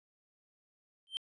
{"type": "tone with exponential growth", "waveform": "triangle", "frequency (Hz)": 3131, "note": "G7", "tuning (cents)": -3, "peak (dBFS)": -27, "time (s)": [1.07, 1.17], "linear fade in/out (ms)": 0, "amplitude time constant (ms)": 20, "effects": ["tanh soft clip ceiling -25 dBFS", "resampled to 24000 Hz"]}